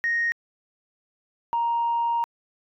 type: tone pair in turn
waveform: sine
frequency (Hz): 1864.7 / 935.6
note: A#6 / A#5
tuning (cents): 0 / +6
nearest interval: octave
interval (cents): 1194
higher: first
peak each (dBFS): -20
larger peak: neither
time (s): 0.04-0.32 / 1.53-2.24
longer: second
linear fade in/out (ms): 0
effects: tanh soft clip ceiling -17 dBFS